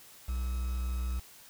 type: tone with quantisation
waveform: triangle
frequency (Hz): 62.1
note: B1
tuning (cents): +10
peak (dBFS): -28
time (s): 0.28-1.2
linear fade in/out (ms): 10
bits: 8
effects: white hiss -54 dBFS RMS until 1.49 s